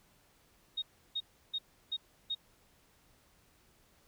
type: tone bursts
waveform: sine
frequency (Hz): 3729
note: A#7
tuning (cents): 0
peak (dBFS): -32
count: 5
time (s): 0.77-2.35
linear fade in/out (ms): 10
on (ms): 52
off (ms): 330
effects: pink hiss -67 dBFS RMS until 4.07 s